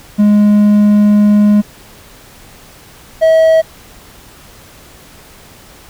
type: tone pair in turn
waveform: triangle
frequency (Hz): 207.7 / 644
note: G#3 / E5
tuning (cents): 0 / -41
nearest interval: octave + minor sixth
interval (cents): 1959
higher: second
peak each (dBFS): -3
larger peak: neither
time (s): 0.18-1.62 / 3.21-3.62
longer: first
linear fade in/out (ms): 20
effects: pink hiss -39 dBFS RMS until 5.89 s